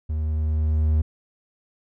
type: tone with level ramp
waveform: triangle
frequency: 77.4 Hz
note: D#2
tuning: 9 cents flat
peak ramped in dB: -21 to -14 dBFS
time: 0.09-1.02 s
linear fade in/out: 10 ms
effects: none